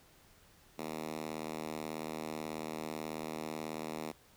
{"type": "tone with high-pass filter", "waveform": "5% pulse", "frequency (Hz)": 78.3, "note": "D#2", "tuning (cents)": 11, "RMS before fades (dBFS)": -41, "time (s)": [0.78, 4.12], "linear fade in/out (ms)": 10, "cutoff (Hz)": 220, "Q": 1.4, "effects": ["pink hiss -63 dBFS RMS until 4.36 s"]}